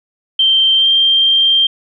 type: tone with pitch glide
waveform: sine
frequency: 3136 to 3171 Hz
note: G7 to G7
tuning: 0 to +19 cents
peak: -8 dBFS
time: 0.39-1.67 s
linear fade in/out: 5 ms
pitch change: +19 cents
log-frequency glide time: 0.76-0.87 s
effects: none